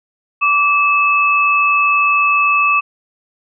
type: tone pair together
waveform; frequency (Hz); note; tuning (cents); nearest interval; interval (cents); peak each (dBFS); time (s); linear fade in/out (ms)
sine; 1161 / 2606; D6 / E7; -20 / -20; octave + major second; 1400; -13; 0.41-2.81; 20
effects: none